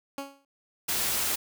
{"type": "tone with exponential decay", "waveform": "15% pulse", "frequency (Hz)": 277.2, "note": "C#4", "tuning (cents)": 0, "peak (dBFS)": -24, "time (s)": [0.18, 0.45], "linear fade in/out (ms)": 1, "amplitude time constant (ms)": 58}
{"type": "noise", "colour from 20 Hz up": "white", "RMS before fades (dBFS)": -28, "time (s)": [0.88, 1.36], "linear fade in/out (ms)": 10}
{"effects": []}